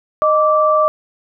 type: tone pair together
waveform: sine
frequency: 618.2 / 1167 Hz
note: D#5 / D6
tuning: -11 / -11 cents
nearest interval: major seventh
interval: 1100 cents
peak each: -13 dBFS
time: 0.22-0.88 s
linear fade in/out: 0 ms
effects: none